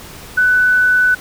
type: tone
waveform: sine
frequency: 1495 Hz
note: F#6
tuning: 17 cents sharp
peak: -9 dBFS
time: 0.37-1.15 s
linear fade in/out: 10 ms
effects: pink hiss -35 dBFS RMS until 1.2 s